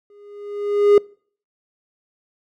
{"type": "tone with exponential growth", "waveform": "triangle", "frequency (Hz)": 410, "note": "G#4", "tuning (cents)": -22, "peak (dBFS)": -5, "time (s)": [0.1, 0.98], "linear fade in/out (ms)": 2, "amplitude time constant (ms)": 190, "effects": ["noise-tail reverb RT60 0.5 s tail -26 dB re dry"]}